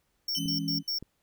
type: tone bursts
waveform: square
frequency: 5470 Hz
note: F8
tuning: 37 cents flat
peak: -29 dBFS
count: 4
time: 0.28-0.987 s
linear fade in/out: 5 ms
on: 110 ms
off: 89 ms
type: tone with exponential decay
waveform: sawtooth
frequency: 3037 Hz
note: F#7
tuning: 44 cents sharp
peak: -29 dBFS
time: 0.35-0.95 s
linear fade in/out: 1 ms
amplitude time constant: 130 ms
type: chord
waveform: sine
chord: C# minor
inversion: first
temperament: equal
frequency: 164.81 / 207.7 / 277.2 Hz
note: E3 / G#3 / C#4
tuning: 0 / 0 / 0 cents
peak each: -33 / -38 / -33 dBFS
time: 0.36-0.83 s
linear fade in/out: 50 ms
type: clicks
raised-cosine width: 3 ms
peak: -32 / -29 dBFS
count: 2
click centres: 0.458 / 1.026 s
effects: pink hiss -74 dBFS RMS until 1.22 s